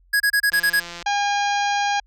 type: tone bursts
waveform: square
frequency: 1661.2 Hz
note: G#6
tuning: in tune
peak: -16 dBFS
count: 7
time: 0.13-0.802 s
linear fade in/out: 10 ms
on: 72 ms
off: 28 ms
type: click train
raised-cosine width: 0.2 ms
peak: -17 dBFS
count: 88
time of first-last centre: 0.52-1.026 s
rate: 172 Hz
type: harmonic tone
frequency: 812 Hz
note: G#5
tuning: 39 cents flat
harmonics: 1 / 2 / 3 / 4 / 5 / 6 / 7 / 8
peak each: -20 / -26 / -30 / -32 / -34 / -36 / -37 / -38 dBFS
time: 1.06-2 s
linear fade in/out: 5 ms
effects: added 44 Hz sine -53 dBFS peak until 2.06 s